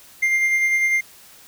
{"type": "tone with tremolo", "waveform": "triangle", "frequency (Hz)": 2100, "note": "C7", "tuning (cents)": 6, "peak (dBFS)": -13, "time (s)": [0.22, 1.01], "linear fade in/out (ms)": 10, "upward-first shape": "sine", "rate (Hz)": 10, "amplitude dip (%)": 35, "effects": ["white hiss -47 dBFS RMS until 1.47 s"]}